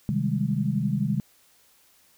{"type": "chord", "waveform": "sine", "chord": "Ab major seventh", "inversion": "first", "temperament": "equal", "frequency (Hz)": [130.81, 155.56, 196, 207.7], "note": ["C3", "Eb3", "G3", "Ab3"], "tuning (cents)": [0, 0, 0, 0], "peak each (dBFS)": -28, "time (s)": [0.09, 1.2], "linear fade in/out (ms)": 0, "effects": ["white hiss -60 dBFS RMS until 2.17 s"]}